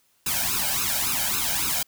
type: noise with flanger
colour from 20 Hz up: white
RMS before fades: -25 dBFS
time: 0.26-1.83 s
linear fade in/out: 5 ms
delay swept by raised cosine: 0.76 to 1.33 ms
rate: 3.6 Hz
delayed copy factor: +0.95
effects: white hiss -65 dBFS RMS until 1.87 s